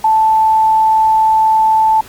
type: tone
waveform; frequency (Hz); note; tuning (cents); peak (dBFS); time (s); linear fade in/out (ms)
sine; 878; A5; -4; -7; 0.04-2.01; 5
effects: pink hiss -37 dBFS RMS until 2.08 s + MP3 96 kbps